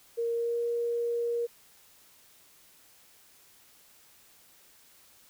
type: tone with pitch glide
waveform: sine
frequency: 466.2 to 471.6 Hz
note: A#4 to A#4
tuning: 0 to +20 cents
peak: -27 dBFS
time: 0.17-1.47 s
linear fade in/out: 20 ms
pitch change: +20 cents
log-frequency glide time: 0.35-0.58 s
effects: white hiss -59 dBFS RMS until 5.29 s